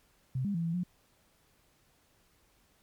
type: tone with pitch steps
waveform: sine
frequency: 129.9 / 201.7 / 167.6 / 166.4 / 178.5 Hz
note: C3 / G3 / E3 / E3 / F3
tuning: -12 / +50 / +29 / +17 / +38 cents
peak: -29 dBFS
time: 0.35-0.835 s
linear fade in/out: 5 ms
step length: 97 ms
effects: pink hiss -68 dBFS RMS until 2.82 s + MP3 96 kbps